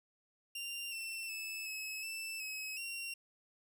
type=tone with pitch steps; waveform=sawtooth; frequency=2782 / 2691 / 2617 / 2576 / 2654 / 2559 / 2749 Hz; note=F7 / E7 / E7 / E7 / E7 / D#7 / F7; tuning=-7 / +35 / -13 / -41 / +11 / +48 / -28 cents; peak=-37 dBFS; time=0.55-3.14 s; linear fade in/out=5 ms; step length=370 ms; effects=none